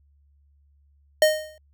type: tone with exponential decay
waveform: square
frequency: 618 Hz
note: D#5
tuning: 12 cents flat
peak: -12 dBFS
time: 1.22-1.58 s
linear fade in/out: 2 ms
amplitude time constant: 78 ms
effects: added 71 Hz sine -57 dBFS peak until 1.73 s